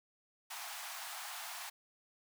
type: high-pass noise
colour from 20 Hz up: pink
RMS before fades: -45 dBFS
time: 0.5-1.7 s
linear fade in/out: 10 ms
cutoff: 670 Hz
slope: 96 dB/octave
effects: none